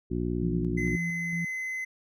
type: harmonic tone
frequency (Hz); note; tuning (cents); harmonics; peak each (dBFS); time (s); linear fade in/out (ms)
60; B1; -49; 1 / 2 / 3 / 4 / 5 / 6; -34 / -34 / -34 / -34 / -34 / -34; 0.1-0.97; 20
type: tone with tremolo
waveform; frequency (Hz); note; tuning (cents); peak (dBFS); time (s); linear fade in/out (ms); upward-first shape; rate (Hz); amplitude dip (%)
sine; 170; F3; -46; -29; 0.42-1.45; 5; square; 2.2; 35
type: tone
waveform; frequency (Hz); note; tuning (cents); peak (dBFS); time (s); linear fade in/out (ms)
triangle; 2044; C7; -41; -29; 0.77-1.85; 10
effects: none